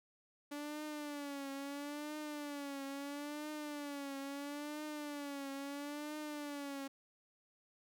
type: tone with vibrato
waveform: sawtooth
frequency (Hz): 288.6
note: D4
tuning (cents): -30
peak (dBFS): -38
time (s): 0.51-6.88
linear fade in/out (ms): 10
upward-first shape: triangle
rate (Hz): 0.75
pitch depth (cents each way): 95
effects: none